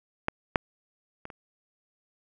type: clicks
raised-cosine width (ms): 0.5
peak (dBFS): -10 / -6 / -23 / -28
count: 4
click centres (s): 0.284 / 0.558 / 1.254 / 1.302
effects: none